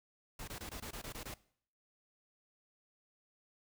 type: noise bursts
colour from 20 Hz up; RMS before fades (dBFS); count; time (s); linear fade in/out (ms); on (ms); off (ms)
pink; -45; 9; 0.39-1.341; 5; 87; 21
effects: noise-tail reverb RT60 0.6 s tail -20 dB re dry